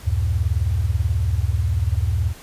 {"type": "tone cluster", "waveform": "sine", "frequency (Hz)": [72.8, 91.2, 111.7], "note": ["D2", "F#2", "A2"], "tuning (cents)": [-15, -24, 27], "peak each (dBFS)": [-21, -21, -24], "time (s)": [0.03, 2.34], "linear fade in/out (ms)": 50, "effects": ["pink hiss -43 dBFS RMS until 2.42 s", "resampled to 32000 Hz"]}